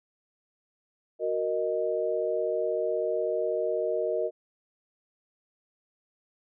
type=chord; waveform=sine; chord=D# minor; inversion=first; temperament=equal; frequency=370 / 466.2 / 622.3 Hz; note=F#4 / A#4 / D#5; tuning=0 / 0 / 0 cents; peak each=-32 / -29 / -29 dBFS; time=1.19-4.31 s; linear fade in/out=50 ms; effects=none